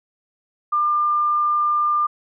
sine tone, 1198 Hz, D6, 34 cents sharp, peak -16 dBFS, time 0.72-2.07 s, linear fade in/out 10 ms, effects none

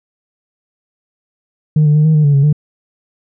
sine tone with pitch steps, 153 / 149 / 152 / 157.5 / 152 / 143.8 / 139.1 / 149.1 Hz, D#3 / D3 / D#3 / D#3 / D#3 / D3 / C#3 / D3, -29 / +25 / -40 / +21 / -40 / -36 / +6 / +27 cents, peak -5 dBFS, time 1.76-2.528 s, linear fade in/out 5 ms, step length 96 ms, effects tanh soft clip ceiling -5 dBFS

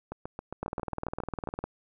two click trains, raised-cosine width 1 ms, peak -18 / -22 dBFS, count 21 / 11, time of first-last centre 0.63-1.64 / 0.12-1.473 s, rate 19.8 / 7.39 Hz, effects none

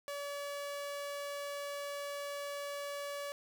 sawtooth tone, 571 Hz, D5, 49 cents flat, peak -35 dBFS, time 0.08-3.32 s, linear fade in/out 0 ms, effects none

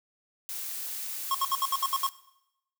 blue noise, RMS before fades -36 dBFS, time 0.49-2.09 s, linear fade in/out 0 ms
square tone bursts, 1083 Hz, C#6, 41 cents flat, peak -25 dBFS, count 8, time 1.31-2.067 s, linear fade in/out 2 ms, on 36 ms, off 67 ms
effects noise-tail reverb RT60 0.8 s tail -17 dB re dry

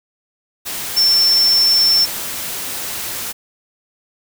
sine tone in noise, 5390 Hz, E8, 38 cents sharp, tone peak -10 dBFS, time 0.96-2.06 s, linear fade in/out 20 ms, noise white, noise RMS -25 dBFS, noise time 0.65-3.33 s, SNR +12 dB, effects none

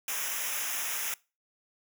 white noise with comb filter, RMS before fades -33 dBFS, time 0.08-1.14 s, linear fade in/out 2 ms, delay 0.23 ms, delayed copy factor -0.95, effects noise-tail reverb RT60 0.3 s tail -23 dB re dry

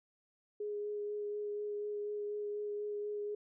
sine tone with vibrato, 415.3 Hz, G#4, in tune, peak -36 dBFS, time 0.6-3.35 s, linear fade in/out 5 ms, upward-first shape sine, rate 4.1 Hz, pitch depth 11 cents each way, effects none

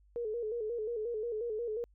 sine tone with vibrato, 451.5 Hz, A4, 45 cents sharp, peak -33 dBFS, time 0.16-1.84 s, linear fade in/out 0 ms, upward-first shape square, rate 5.6 Hz, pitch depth 86 cents each way, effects added 50 Hz sine -61 dBFS peak until 1.94 s

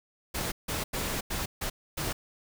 pink noise bursts at uneven times, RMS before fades -32 dBFS, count 6, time 0.34-0.52 / 0.68-0.84 / 0.93-1.21 / 1.3-1.46 / 1.61-1.7 / 1.97-2.13 s, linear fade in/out 10 ms, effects none

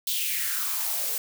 blue noise with high-pass filter sweep, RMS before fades -28 dBFS, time 0.07-1.18 s, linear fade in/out 2 ms, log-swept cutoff 3600 to 420 Hz, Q 4.3, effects none

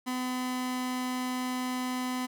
sawtooth tone pair together, 253 / 506 Hz, B3 / B4, +42 / +42 cents, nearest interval octave, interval 1200 cents, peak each -26 / -35 dBFS, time 0.06-2.27 s, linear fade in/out 20 ms, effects none

